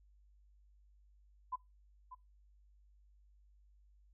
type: tone with echo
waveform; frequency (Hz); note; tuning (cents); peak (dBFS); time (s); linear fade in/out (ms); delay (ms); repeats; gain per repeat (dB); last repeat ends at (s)
sine; 1009; B5; +37; -36; 1.52-1.56; 10; 590; 1; -12; 2.15
effects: noise-tail reverb RT60 0.2 s tail -22 dB re dry + added 50 Hz sine -63 dBFS peak until 4.13 s